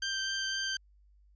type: tone with vibrato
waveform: 15% pulse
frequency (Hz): 1568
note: G6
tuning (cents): 0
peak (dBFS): -25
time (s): 0.02-0.77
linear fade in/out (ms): 5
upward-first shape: triangle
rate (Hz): 3.9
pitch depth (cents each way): 10
effects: added 50 Hz sine -59 dBFS peak until 1.35 s + resampled to 16000 Hz